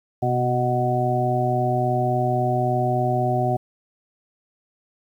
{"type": "harmonic tone with a mistuned harmonic", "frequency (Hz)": 123.6, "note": "B2", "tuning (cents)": 2, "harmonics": [1, 2, 3, 5, 6], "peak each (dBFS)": [-23, -29, -27, -26, -23], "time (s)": [0.22, 3.57], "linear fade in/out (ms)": 10, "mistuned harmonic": 1, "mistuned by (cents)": 34, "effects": ["9-bit"]}